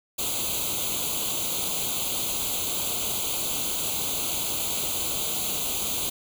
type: noise with comb filter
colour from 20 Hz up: white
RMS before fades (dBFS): -28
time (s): 0.18-6.1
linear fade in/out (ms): 10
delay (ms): 0.28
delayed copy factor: +1
effects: none

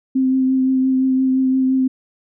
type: tone with vibrato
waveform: sine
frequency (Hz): 261.6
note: C4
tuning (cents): 0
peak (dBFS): -13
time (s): 0.15-1.88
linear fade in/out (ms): 10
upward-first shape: triangle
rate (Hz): 5.8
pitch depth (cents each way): 18
effects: none

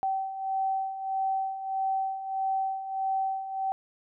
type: beating tone pair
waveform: sine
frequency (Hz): 769 / 770.6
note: G5 / G5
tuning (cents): -33 / -30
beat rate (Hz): 1.6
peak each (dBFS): -34 / -28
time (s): 0.03-3.72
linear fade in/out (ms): 0
effects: none

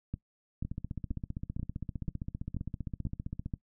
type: two click trains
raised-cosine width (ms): 5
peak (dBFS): -22 / -24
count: 8 / 44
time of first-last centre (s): 0.14-3.538 / 0.65-3.46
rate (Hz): 2.06 / 15.3
effects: noise-tail reverb RT60 0.1 s tail -19 dB re dry

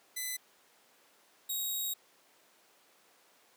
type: tone pair in turn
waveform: 5% pulse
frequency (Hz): 2009 / 3792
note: B6 / A#7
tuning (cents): +29 / +29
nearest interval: major seventh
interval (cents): 1100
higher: second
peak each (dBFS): -25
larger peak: neither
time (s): 0.16-0.37 / 1.49-1.94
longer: second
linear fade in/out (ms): 10
effects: pink hiss -64 dBFS RMS until 3.56 s + high-pass 400 Hz 12 dB/octave

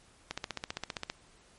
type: click train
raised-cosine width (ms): 0.2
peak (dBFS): -17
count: 13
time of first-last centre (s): 0.31-1.099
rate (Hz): 15.2
effects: pink hiss -61 dBFS RMS until 1.58 s + MP3 48 kbps

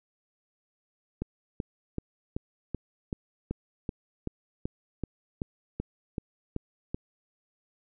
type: click train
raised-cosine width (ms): 3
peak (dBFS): -18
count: 16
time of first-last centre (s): 1.22-6.945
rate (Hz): 2.62
effects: none

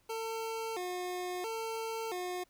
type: tone with vibrato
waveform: 25% pulse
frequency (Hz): 402.6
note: G4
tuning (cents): +46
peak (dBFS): -32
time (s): 0.09-2.44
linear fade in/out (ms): 10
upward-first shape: square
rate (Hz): 0.74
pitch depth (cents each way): 190
effects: pink hiss -70 dBFS RMS until 2.49 s

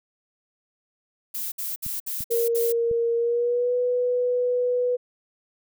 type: noise bursts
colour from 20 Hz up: violet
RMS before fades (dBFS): -30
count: 6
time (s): 1.34-2.725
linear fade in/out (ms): 10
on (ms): 180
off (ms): 61
type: clicks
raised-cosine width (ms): 5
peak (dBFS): -26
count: 3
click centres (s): 1.864 / 2.207 / 2.913
type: tone with pitch glide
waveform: sine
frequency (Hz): 466.2 to 493.6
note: A#4 to B4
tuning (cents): 0 to -1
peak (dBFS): -20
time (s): 2.3-4.97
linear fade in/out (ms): 20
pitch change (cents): +99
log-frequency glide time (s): 3.16-3.74
effects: none

